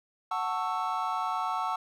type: chord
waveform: triangle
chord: F# minor seventh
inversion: none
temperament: equal with one note detuned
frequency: 740 / 889.2 / 1108.7 / 1318.5 Hz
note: F#5 / A5 / C#6 / E6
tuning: 0 / +18 / 0 / 0 cents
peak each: -32 dBFS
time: 0.31-1.76 s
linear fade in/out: 5 ms
effects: none